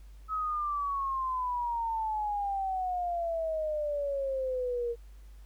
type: exponential sweep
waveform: sine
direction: down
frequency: 1289 to 466.2 Hz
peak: -29 dBFS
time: 0.28-4.96 s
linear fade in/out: 50 ms
effects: added 50 Hz sine -47 dBFS peak until 5.45 s + pink hiss -66 dBFS RMS until 5.45 s